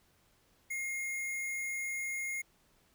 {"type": "tone with sample-and-hold", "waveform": "sine", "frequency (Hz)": 2133, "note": "C7", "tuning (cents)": 33, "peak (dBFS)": -34, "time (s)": [0.7, 2.42], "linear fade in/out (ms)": 10, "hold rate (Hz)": 8820, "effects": ["pink hiss -69 dBFS RMS until 2.94 s"]}